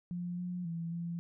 sine tone with pitch steps, 176 / 178.6 / 167.1 / 170.3 Hz, F3 / F3 / E3 / F3, +14 / +39 / +24 / -43 cents, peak -35 dBFS, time 0.11-1.19 s, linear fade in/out 0 ms, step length 270 ms, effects none

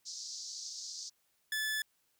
white band-pass noise, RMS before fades -44 dBFS, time 0.05-1.1 s, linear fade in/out 20 ms, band 4400 to 6500 Hz, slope 48 dB/octave
sawtooth tone, 1733 Hz, A6, 27 cents flat, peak -29 dBFS, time 1.52-1.82 s, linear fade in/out 2 ms
effects white hiss -75 dBFS RMS until 2.19 s

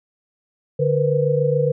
sine tone cluster, 146.1 / 474.9 / 502 Hz, D3 / A#4 / B4, -9 / +32 / +28 cents, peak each -20 dBFS, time 0.79-1.72 s, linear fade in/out 10 ms, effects none

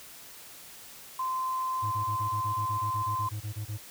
sine tone, 1036 Hz, C6, 17 cents flat, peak -28 dBFS, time 1.19-3.29 s, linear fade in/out 5 ms
triangle tone bursts, 105.6 Hz, G#2, 29 cents sharp, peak -30 dBFS, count 16, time 1.82-3.78 s, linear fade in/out 20 ms, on 100 ms, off 24 ms
effects white hiss -48 dBFS RMS until 3.9 s

